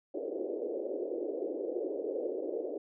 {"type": "band-pass noise", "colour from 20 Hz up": "pink", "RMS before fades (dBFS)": -36, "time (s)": [0.14, 2.78], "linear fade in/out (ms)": 5, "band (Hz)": [330, 550], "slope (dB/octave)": 48, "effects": []}